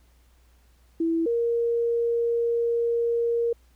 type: tone pair in turn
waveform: sine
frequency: 329.6 / 468.1 Hz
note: E4 / A#4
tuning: 0 / +7 cents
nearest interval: tritone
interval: 607 cents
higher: second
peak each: -21 dBFS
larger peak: neither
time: 1-1.26 / 1.26-3.53 s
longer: second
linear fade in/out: 5 ms
effects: added 60 Hz sine -56 dBFS peak until 3.75 s + pink hiss -65 dBFS RMS until 3.75 s